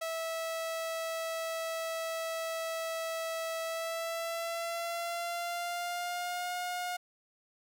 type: tone with pitch glide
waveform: sawtooth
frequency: 653 to 716.2 Hz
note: E5 to F5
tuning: -17 to +43 cents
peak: -30 dBFS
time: 0.01-6.97 s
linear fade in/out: 10 ms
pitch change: +160 cents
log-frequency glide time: 3.63-6.53 s
effects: none